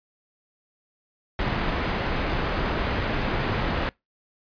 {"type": "low-pass noise", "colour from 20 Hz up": "pink", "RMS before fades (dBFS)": -26, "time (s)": [1.39, 3.89], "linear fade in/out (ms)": 0, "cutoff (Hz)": 2600, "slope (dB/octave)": 12, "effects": ["noise-tail reverb RT60 0.2 s tail -25 dB re dry", "resampled to 11025 Hz"]}